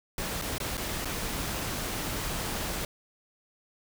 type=noise with dropouts; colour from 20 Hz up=pink; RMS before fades=-33 dBFS; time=0.18-2.85 s; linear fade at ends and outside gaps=2 ms; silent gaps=0.416-0.42 / 0.582-0.601 / 0.771-0.777 / 1.048-1.054 s; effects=none